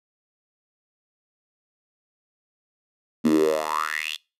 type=tone with high-pass filter sweep; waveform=10% pulse; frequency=77.3 Hz; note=D#2; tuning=11 cents flat; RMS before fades=-23 dBFS; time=3.24-4.17 s; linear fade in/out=20 ms; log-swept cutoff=230 to 3500 Hz; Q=7.3; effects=noise-tail reverb RT60 0.3 s tail -25 dB re dry + resampled to 32000 Hz